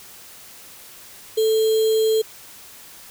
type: tone with sample-and-hold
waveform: sine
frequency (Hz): 440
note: A4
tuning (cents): 0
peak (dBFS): -15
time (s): 1.37-2.22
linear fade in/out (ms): 10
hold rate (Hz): 3675
effects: white hiss -43 dBFS RMS until 3.1 s